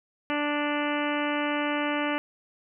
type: harmonic tone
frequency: 293.7 Hz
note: D4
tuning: in tune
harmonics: 1 / 2 / 3 / 4 / 5 / 6 / 7 / 8 / 9 / 10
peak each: -29 / -32 / -34 / -35 / -36 / -37 / -37 / -38 / -39 / -39 dBFS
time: 0.3-2.18 s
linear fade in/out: 0 ms
effects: none